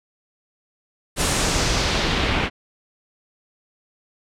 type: noise with low-pass filter sweep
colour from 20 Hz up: pink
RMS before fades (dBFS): -21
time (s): 1.16-2.5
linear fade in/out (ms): 50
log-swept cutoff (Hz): 10000 to 2600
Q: 1.5
effects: none